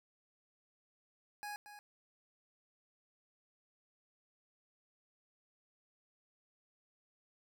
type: tone with echo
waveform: 25% pulse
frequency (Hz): 829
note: G#5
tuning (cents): -3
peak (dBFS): -38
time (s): 1.43-1.56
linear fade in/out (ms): 0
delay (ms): 230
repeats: 1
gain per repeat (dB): -10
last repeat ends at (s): 1.79
effects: none